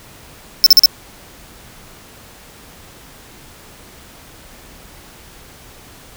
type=tone bursts; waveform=square; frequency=5300 Hz; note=E8; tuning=9 cents sharp; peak=-3 dBFS; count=4; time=0.64-0.858 s; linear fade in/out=0 ms; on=23 ms; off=42 ms; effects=pink hiss -41 dBFS RMS until 6.16 s